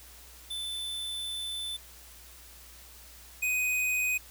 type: tone pair in turn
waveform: square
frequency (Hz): 3520 / 2499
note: A7 / D#7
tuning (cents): 0 / +7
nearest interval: tritone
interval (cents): 593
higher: first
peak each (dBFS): -34 / -27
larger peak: second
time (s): 0.5-1.77 / 3.42-4.18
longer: first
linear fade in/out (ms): 10
effects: added 60 Hz sine -54 dBFS peak until 4.3 s + white hiss -52 dBFS RMS until 4.3 s